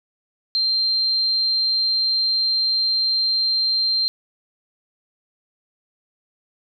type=tone; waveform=sine; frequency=4159 Hz; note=C8; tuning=11 cents flat; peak=-17 dBFS; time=0.55-4.08 s; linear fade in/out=0 ms; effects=none